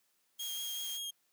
blue noise, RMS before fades -45 dBFS, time 0.38-1 s, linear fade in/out 50 ms
sawtooth tone with vibrato, 3247 Hz, G#7, 40 cents flat, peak -35 dBFS, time 0.39-1.11 s, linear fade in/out 10 ms, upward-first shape sine, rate 5.3 Hz, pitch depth 13 cents each way
effects white hiss -75 dBFS RMS until 1.32 s + high-pass 150 Hz 12 dB/octave

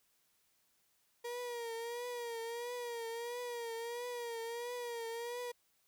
35% pulse tone with vibrato, 473 Hz, A#4, 25 cents sharp, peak -38 dBFS, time 1.24-5.52 s, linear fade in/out 10 ms, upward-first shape triangle, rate 1.5 Hz, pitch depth 72 cents each way, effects white hiss -75 dBFS RMS until 5.87 s

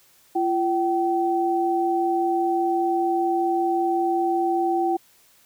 sine tone pair together, 342.3 / 768 Hz, F4 / G5, -35 / -36 cents, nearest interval octave + major second, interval 1399 cents, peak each -22 dBFS, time 0.35-4.97 s, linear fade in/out 10 ms, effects white hiss -57 dBFS RMS until 5.45 s

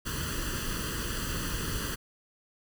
pink noise with comb filter, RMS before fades -33 dBFS, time 0.05-1.96 s, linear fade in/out 20 ms, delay 0.66 ms, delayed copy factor +0.85, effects none

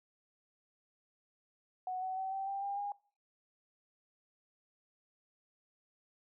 sine tone with pitch steps, 740 / 751.6 / 763.4 / 775.4 / 787.6 / 800 / 812.6 Hz, F#5 / F#5 / G5 / G5 / G5 / G5 / G#5, 0 / +27 / -46 / -19 / +8 / +35 / -38 cents, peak -35 dBFS, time 1.87-2.92 s, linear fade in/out 2 ms, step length 150 ms, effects noise-tail reverb RT60 0.4 s tail -22 dB re dry

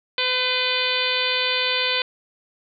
harmonic tone with a mistuned harmonic, 506 Hz, B4, 42 cents sharp, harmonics 1 / 2 / 3 / 4 / 5 / 6 / 7 / 8 / 9, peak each -29 / -31 / -30 / -30 / -26 / -27 / -26 / -29 / -32 dBFS, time 0.18-2.02 s, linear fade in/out 2 ms, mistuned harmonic 5, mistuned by -45 cents, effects none

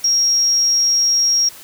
sine tone, 5600 Hz, F8, 4 cents sharp, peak -12 dBFS, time 0.04-1.49 s, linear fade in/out 5 ms, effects white hiss -39 dBFS RMS until 1.63 s

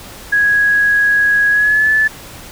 sine tone with pitch glide, 1661.2 to 1738.8 Hz, G#6 to A6, 0 to -21 cents, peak -9 dBFS, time 0.32-2.08 s, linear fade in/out 10 ms, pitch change +79 cents, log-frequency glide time 1.5-1.9 s, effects pink hiss -34 dBFS RMS until 2.51 s

